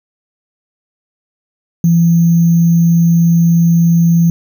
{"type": "tone with sample-and-hold", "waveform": "sine", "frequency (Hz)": 168.4, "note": "E3", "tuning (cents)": 37, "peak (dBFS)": -6, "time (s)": [1.84, 4.3], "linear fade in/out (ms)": 2, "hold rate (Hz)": 6300, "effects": []}